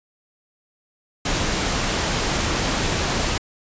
pink noise, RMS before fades -22 dBFS, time 1.25-3.38 s, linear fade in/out 5 ms, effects resampled to 16000 Hz

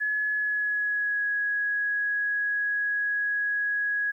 sine tone with pitch glide, 1700 to 1666 Hz, G#6 to G#6, +40 to +5 cents, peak -24 dBFS, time 0-4.12 s, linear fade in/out 20 ms, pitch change -35 cents, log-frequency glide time 0.33-1.23 s, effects 11-bit

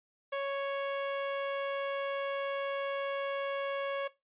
sawtooth tone, 554.4 Hz, C#5, in tune, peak -28 dBFS, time 0.32-4.08 s, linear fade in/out 10 ms, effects noise-tail reverb RT60 0.2 s tail -17 dB re dry + resampled to 8000 Hz

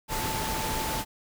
sine tone in noise, 880 Hz, A5, in tune, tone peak -33 dBFS, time 0.08-1.05 s, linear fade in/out 50 ms, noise pink, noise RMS -31 dBFS, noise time 0.08-1.05 s, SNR -5 dB, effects none

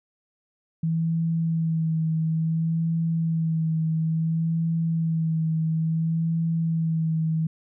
sine tone with vibrato, 162.3 Hz, E3, 27 cents flat, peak -21 dBFS, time 0.83-7.47 s, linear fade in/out 5 ms, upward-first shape sine, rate 0.58 Hz, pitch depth 25 cents each way, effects none

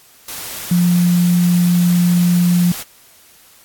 sine tone in noise, 175.7 Hz, F3, 11 cents sharp, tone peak -10 dBFS, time 0.71-2.72 s, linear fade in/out 5 ms, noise white, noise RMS -28 dBFS, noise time 0.28-2.83 s, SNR +15 dB, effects white hiss -47 dBFS RMS until 3.64 s + AAC 64 kbps

